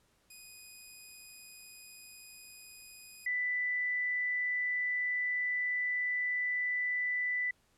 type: tone pair in turn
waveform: 5% pulse / sine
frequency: 2489 / 1985.8 Hz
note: D#7 / B6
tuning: 0 / +9 cents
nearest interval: major third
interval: 391 cents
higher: first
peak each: -39 / -30 dBFS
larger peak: second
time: 0.3-3.26 / 3.26-7.51 s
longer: second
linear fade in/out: 5 ms
effects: pink hiss -71 dBFS RMS until 7.77 s + low-pass 12000 Hz 12 dB/octave